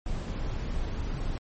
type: noise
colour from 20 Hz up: brown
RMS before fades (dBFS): -31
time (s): 0.06-1.38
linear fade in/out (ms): 2
effects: MP3 32 kbps